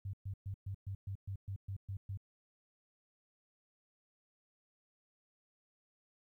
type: tone bursts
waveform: sine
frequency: 97.7 Hz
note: G2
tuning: 5 cents flat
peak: -38 dBFS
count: 11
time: 0.05-2.174 s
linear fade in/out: 5 ms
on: 84 ms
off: 120 ms
effects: 13-bit